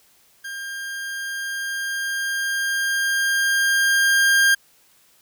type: tone with level ramp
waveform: 40% pulse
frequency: 1603 Hz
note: G6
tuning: 38 cents sharp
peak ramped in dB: -29 to -12 dBFS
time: 0.44-4.55 s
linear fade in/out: 10 ms
effects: white hiss -57 dBFS RMS until 5.21 s